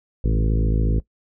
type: harmonic tone with a mistuned harmonic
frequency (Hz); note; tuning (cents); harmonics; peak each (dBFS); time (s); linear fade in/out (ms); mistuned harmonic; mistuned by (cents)
53.9; A1; -35; 1 / 2 / 3 / 4 / 5 / 6 / 7 / 8 / 9; -18 / -24 / -28 / -30 / -32 / -34 / -35 / -36 / -37; 0.24-1; 5; 2; +61
effects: noise-tail reverb RT60 0.1 s tail -19 dB re dry